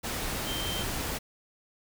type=tone in noise; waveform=sine; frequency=3136 Hz; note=G7; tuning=in tune; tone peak=-35 dBFS; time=0.46-0.84 s; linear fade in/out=20 ms; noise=pink; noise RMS=-33 dBFS; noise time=0.03-1.19 s; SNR=-5 dB; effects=none